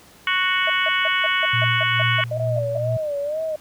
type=harmonic tone; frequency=370 Hz; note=F#4; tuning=in tune; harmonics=3 / 4 / 5 / 6 / 7 / 8 / 9; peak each=-25 / -24 / -26 / -23 / -33 / -25 / -34 dBFS; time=0.27-2.24 s; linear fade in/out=2 ms
type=tone bursts; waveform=sine; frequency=640 Hz; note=D#5; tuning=49 cents sharp; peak=-23 dBFS; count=12; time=0.67-2.778 s; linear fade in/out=5 ms; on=29 ms; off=160 ms
type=tone with tremolo; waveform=sine; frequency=118.2 Hz; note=A#2; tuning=24 cents sharp; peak=-20 dBFS; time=1.53-2.97 s; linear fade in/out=5 ms; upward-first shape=sine; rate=2.3 Hz; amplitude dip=60%
type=tone with vibrato; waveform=sine; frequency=603 Hz; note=D5; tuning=46 cents sharp; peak=-22 dBFS; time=2.31-3.56 s; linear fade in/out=5 ms; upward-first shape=sine; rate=2 Hz; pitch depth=110 cents each way
effects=pink hiss -49 dBFS RMS until 3.6 s + high-pass 60 Hz 12 dB/octave